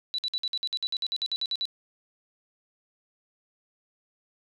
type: tone bursts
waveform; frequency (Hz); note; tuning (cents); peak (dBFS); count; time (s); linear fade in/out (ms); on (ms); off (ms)
sine; 3951; B7; 0; -26; 16; 0.14-1.654; 0; 44; 54
effects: none